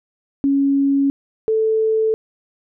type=tone pair in turn; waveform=sine; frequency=277.3 / 440.2 Hz; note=C#4 / A4; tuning=+1 / +1 cents; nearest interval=minor sixth; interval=800 cents; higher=second; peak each=-13 / -14 dBFS; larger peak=first; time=0.44-1.1 / 1.48-2.14 s; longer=neither; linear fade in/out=0 ms; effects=none